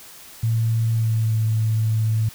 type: tone with pitch glide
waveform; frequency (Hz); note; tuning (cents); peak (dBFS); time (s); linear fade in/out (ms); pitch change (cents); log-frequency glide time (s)
sine; 113.4 to 110.36; A#2 to A2; -47 to +6; -17; 0.43-2.29; 5; -47; 0.95-1.36
effects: white hiss -43 dBFS RMS until 2.34 s